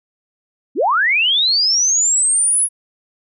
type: linear sweep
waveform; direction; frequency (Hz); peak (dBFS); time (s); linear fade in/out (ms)
sine; up; 207.7 to 10548; -12; 0.75-2.69; 50
effects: none